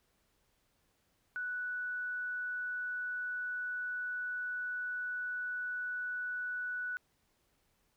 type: tone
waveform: sine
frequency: 1480 Hz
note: F#6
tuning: in tune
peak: -35 dBFS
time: 1.36-6.97 s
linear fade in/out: 0 ms
effects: pink hiss -75 dBFS RMS until 7.96 s